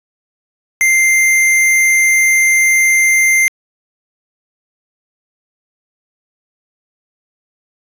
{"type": "tone", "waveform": "square", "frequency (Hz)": 2093, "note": "C7", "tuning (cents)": 0, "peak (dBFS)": -9, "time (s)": [0.81, 3.48], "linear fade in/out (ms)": 0, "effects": ["resampled to 32000 Hz"]}